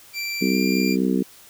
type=tone with pitch glide; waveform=25% pulse; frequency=2349 to 2378 Hz; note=D7 to D7; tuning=0 to +21 cents; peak=-22 dBFS; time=0.13-0.97 s; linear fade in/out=50 ms; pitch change=+21 cents; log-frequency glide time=0.51-0.56 s
type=harmonic tone; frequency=64 Hz; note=C2; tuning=38 cents flat; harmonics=3 / 4 / 5 / 6 / 7; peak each=-22 / -22 / -26 / -27 / -31 dBFS; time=0.41-1.23 s; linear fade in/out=10 ms
effects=white hiss -48 dBFS RMS until 1.49 s